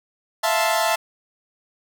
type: chord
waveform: sawtooth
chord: F major seventh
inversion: third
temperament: equal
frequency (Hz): 659.3 / 698.5 / 880 / 1046.5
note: E5 / F5 / A5 / C6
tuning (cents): 0 / 0 / 0 / 0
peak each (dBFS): -18 / -22 / -19 / -24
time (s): 0.43-0.96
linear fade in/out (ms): 10
effects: none